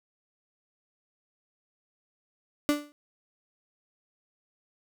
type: tone with exponential decay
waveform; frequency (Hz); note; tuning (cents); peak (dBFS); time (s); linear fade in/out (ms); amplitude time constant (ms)
35% pulse; 293.4; D4; -2; -17; 2.69-2.92; 0; 50
effects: none